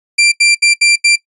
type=tone bursts at uneven times; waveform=sawtooth; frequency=2364 Hz; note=D7; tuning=11 cents sharp; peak=-3 dBFS; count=5; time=0.18-0.32 / 0.4-0.55 / 0.62-0.74 / 0.81-0.96 / 1.04-1.16 s; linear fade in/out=10 ms; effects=noise-tail reverb RT60 0.1 s tail -19 dB re dry + resampled to 24000 Hz